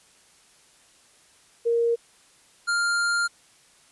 sine / square tone pair in turn, 467.1 / 1399.7 Hz, A#4 / F6, +3 / +3 cents, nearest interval octave + perfect fifth, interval 1900 cents, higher second, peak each -19 / -22 dBFS, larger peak first, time 1.65-1.96 / 2.67-3.28 s, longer second, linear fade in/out 20 ms, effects white hiss -57 dBFS RMS until 3.91 s + resampled to 24000 Hz

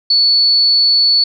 sine tone, 4440 Hz, C#8, 2 cents sharp, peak -8 dBFS, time 0.1-1.24 s, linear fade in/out 5 ms, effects none

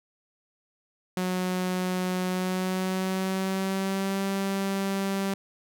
sawtooth tone with pitch glide, 183.3 to 195.32 Hz, F#3 to G3, -16 to -6 cents, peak -22 dBFS, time 1.17-5.34 s, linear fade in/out 2 ms, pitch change +110 cents, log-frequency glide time 2.25-4.23 s, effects none

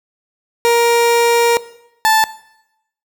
30% pulse tone pair in turn, 470.1 / 878.8 Hz, A#4 / A5, +15 / -2 cents, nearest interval major seventh, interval 1083 cents, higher second, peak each -7 dBFS, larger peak neither, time 0.65-1.57 / 2.05-2.24 s, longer first, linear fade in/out 0 ms, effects noise-tail reverb RT60 0.8 s tail -18 dB re dry

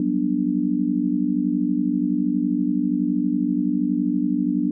sine chord, G major seventh, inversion third, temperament just, 183.75 / 196 / 245 / 294 Hz, F#3 / G3 / B3 / D4, -12 / 0 / -14 / +2 cents, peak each -27 / -28 / -23 / -22 dBFS, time 0-4.71 s, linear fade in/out 2 ms, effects none

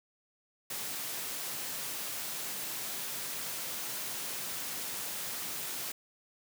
white high-pass noise, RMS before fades -38 dBFS, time 0.7-5.92 s, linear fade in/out 5 ms, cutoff 100 Hz, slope 96 dB/octave, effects none

